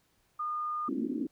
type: tone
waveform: sine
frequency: 1219 Hz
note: D#6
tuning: 36 cents flat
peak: -31 dBFS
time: 0.39-0.89 s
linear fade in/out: 10 ms
type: band-pass noise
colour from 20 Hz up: white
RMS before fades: -33 dBFS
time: 0.88-1.27 s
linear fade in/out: 2 ms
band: 220 to 330 Hz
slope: 48 dB/octave
effects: pink hiss -71 dBFS RMS until 1.31 s